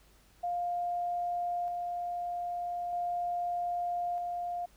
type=tone with tremolo; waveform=sine; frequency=703 Hz; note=F5; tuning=11 cents sharp; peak=-30 dBFS; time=0.43-4.66 s; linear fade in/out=10 ms; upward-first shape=square; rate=0.4 Hz; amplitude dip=25%; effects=added 50 Hz sine -63 dBFS peak until 4.76 s + pink hiss -64 dBFS RMS until 4.76 s